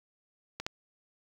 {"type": "clicks", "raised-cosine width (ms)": 0.2, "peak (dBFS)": [-19, -15], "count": 2, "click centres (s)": [0.6, 0.665], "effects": ["7-bit"]}